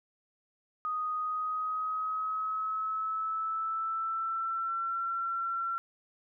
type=tone with pitch glide; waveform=sine; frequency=1244.5 to 1357.1 Hz; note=D#6 to E6; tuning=0 to +50 cents; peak=-30 dBFS; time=0.85-5.78 s; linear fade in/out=0 ms; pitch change=+150 cents; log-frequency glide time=1.16-5.01 s; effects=none